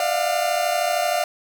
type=tone cluster; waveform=40% pulse; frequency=599 / 689 / 722 Hz; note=D5 / F5 / F#5; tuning=+34 / -24 / -43 cents; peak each=-24 / -22 / -24 dBFS; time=0-1.24 s; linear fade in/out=2 ms; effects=none